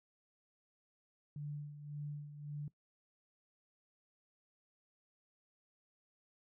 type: tone with tremolo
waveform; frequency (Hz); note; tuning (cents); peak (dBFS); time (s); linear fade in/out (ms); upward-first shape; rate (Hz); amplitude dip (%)
sine; 146.83; D3; 0; -39; 1.36-2.68; 2; sine; 1.8; 65
effects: noise-tail reverb RT60 0.1 s tail -19 dB re dry